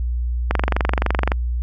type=click train; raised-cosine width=0.5 ms; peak=-3 dBFS; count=20; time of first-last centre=0.51-1.319 s; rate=23.5 Hz; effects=added 60 Hz sine -19 dBFS peak until 1.62 s